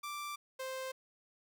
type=tone pair in turn; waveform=sawtooth; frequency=1174.7 / 523.3 Hz; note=D6 / C5; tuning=0 / 0 cents; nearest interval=octave + major second; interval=1400 cents; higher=first; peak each=-36 / -35 dBFS; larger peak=second; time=0.03-0.36 / 0.59-0.92 s; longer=neither; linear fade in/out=10 ms; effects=none